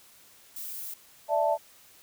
violet noise, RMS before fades -38 dBFS, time 0.56-0.94 s, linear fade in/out 5 ms
sine chord, D suspended second, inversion none, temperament just, 587.3 / 660.7 / 881 Hz, D5 / E5 / A5, 0 / +4 / +2 cents, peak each -27 / -26 / -27 dBFS, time 1.28-1.58 s, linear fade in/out 50 ms
effects white hiss -56 dBFS RMS until 2.02 s

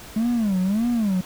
triangle tone with vibrato, 210.6 Hz, G#3, 24 cents sharp, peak -16 dBFS, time 0.16-1.21 s, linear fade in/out 5 ms, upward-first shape sine, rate 1.7 Hz, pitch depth 240 cents each way, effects tanh soft clip ceiling -12 dBFS + pink hiss -41 dBFS RMS until 1.25 s

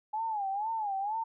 sine tone with vibrato, 837 Hz, G#5, 13 cents sharp, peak -30 dBFS, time 0.13-1.24 s, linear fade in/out 10 ms, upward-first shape sine, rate 2.1 Hz, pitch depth 140 cents each way, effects none

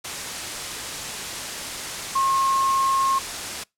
sine tone in noise, 1077 Hz, C6, 50 cents sharp, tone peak -18 dBFS, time 2.15-3.19 s, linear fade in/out 10 ms, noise white, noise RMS -30 dBFS, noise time 0.04-3.64 s, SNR +9 dB, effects noise-tail reverb RT60 0.2 s tail -25 dB re dry + low-pass 9000 Hz 12 dB/octave

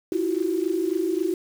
sine tone cluster, 324.5 / 348.2 / 375.6 Hz, E4 / F4 / F#4, -27 / -5 / +26 cents, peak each -26 dBFS, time 0.12-1.34 s, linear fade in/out 2 ms, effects 7-bit

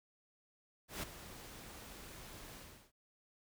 pink noise with ADSR envelope, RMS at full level -40 dBFS, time 0.88-2.92 s, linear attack 150 ms, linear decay 9 ms, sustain -12 dB, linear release 360 ms, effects none

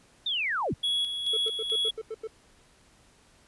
sine linear sweep, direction down, 3720 to 56.6 Hz, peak -26 dBFS, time 0.26-0.74 s, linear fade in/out 5 ms
triangle tone with tremolo, 3354 Hz, G#7, 16 cents sharp, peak -23 dBFS, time 0.83-1.91 s, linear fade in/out 10 ms, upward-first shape square, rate 2.3 Hz, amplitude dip 50%
triangle tone bursts, 441.9 Hz, A4, 7 cents sharp, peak -30 dBFS, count 8, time 1.33-2.274 s, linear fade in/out 5 ms, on 41 ms, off 88 ms
effects pink hiss -60 dBFS RMS until 3.47 s + resampled to 24000 Hz

